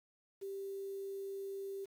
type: tone with quantisation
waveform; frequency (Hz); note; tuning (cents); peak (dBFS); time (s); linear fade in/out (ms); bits
sine; 392; G4; 0; -40; 0.41-1.86; 20; 10
effects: none